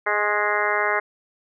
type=harmonic tone with a mistuned harmonic; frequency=208 Hz; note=G#3; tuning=3 cents sharp; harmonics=2 / 3 / 4 / 5 / 6 / 7 / 8 / 9 / 10; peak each=-28 / -28 / -28 / -28 / -28 / -28 / -28 / -28 / -28 dBFS; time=0.06-1 s; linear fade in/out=10 ms; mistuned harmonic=5; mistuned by=+23 cents; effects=none